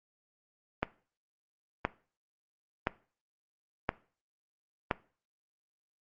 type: click train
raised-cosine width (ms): 0.5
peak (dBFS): -12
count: 5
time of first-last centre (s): 0.83-4.912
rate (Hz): 0.98
effects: noise-tail reverb RT60 0.4 s tail -19 dB re dry + Opus 48 kbps